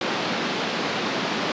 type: band-pass noise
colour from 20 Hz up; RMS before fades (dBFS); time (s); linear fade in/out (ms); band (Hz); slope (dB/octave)
pink; -26; 0.01-1.52; 2; 180 to 4700; 24
effects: resampled to 16000 Hz